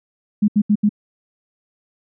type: tone bursts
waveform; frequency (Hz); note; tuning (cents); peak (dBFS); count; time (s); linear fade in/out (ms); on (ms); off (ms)
sine; 208.5; G#3; +7; -11; 4; 0.42-0.893; 10; 62; 75
effects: none